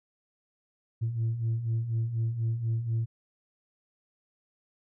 sine beating tone pair, 111.1 / 115.2 Hz, A2 / A#2, +17 / -20 cents, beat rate 4.1 Hz, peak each -32 / -26 dBFS, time 1.01-3.06 s, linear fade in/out 20 ms, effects tanh soft clip ceiling -23 dBFS

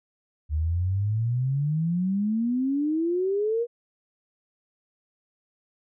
sine exponential sweep, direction up, 73.8 to 482.7 Hz, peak -22 dBFS, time 0.49-3.67 s, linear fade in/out 50 ms, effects none

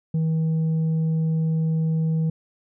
sine tone with tanh clipping, 160.3 Hz, E3, 48 cents flat, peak -20 dBFS, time 0.14-2.3 s, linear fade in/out 5 ms, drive 3 dB, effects none

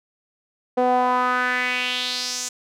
sawtooth tone with band-pass filter sweep, 250 Hz, B3, 21 cents sharp, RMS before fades -22 dBFS, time 0.77-2.49 s, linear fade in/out 10 ms, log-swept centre 590 to 7000 Hz, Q 3.4, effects none

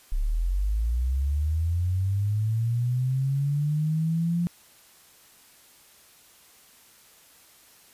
sine linear sweep, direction up, 32.7 to 174.61 Hz, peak -22 dBFS, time 0.12-4.47 s, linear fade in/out 0 ms, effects white hiss -55 dBFS RMS until 7.93 s + resampled to 32000 Hz

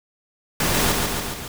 pink noise with echo, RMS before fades -21 dBFS, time 0.6-0.92 s, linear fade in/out 2 ms, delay 140 ms, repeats 4, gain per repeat -3 dB, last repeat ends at 1.48 s, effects none

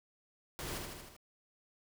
pink noise with echo, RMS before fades -42 dBFS, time 0.59-0.78 s, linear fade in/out 0 ms, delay 77 ms, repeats 5, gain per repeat -3 dB, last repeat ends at 1.165 s, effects none

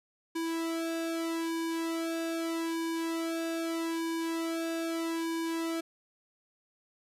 sawtooth tone with flanger, 329.6 Hz, E4, in tune, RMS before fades -33 dBFS, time 0.35-5.81 s, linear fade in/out 10 ms, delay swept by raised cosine 1.5 to 2.09 ms, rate 0.8 Hz, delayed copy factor -0.95, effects resampled to 32000 Hz + 11-bit

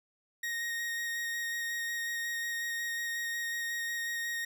40% pulse tone with vibrato, 1868 Hz, A#6, 3 cents sharp, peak -32 dBFS, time 0.43-4.45 s, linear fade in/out 5 ms, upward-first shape square, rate 5.5 Hz, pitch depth 10 cents each way, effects none

